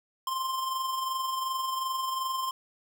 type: tone with amplitude modulation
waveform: square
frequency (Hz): 1049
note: C6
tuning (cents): +4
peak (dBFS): -28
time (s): 0.27-2.51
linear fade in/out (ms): 2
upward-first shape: sine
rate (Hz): 22.7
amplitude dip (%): 40
effects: none